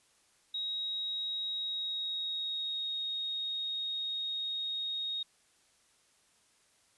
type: tone with pitch glide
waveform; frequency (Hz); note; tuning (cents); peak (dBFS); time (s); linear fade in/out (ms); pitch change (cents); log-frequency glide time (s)
sine; 3798 to 3737; A#7 to A#7; +32 to +4; -33; 0.54-5.23; 5; -28; 1.53-3.02
effects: white hiss -68 dBFS RMS until 6.97 s + resampled to 24000 Hz